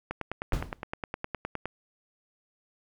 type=click train; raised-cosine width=0.5 ms; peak=-17 dBFS; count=16; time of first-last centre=0.11-1.656 s; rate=9.7 Hz
type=noise with exponential decay; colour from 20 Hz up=brown; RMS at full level=-25 dBFS; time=0.53-0.83 s; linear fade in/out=2 ms; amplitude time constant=64 ms
effects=none